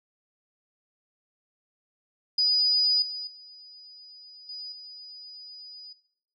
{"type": "tone with level steps", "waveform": "sine", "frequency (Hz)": 4946, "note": "D#8", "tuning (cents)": -11, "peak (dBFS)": [-20, -33, -46, -36, -42], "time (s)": [2.38, 5.93], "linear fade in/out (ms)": 5, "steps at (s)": [3.02, 3.27, 4.49, 4.72], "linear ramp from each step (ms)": 2, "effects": ["noise-tail reverb RT60 0.7 s tail -18 dB re dry"]}